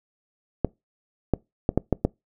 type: clicks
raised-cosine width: 2 ms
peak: -6 dBFS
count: 6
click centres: 0.647 / 1.337 / 1.691 / 1.776 / 1.927 / 2.05 s
effects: noise-tail reverb RT60 0.2 s tail -24 dB re dry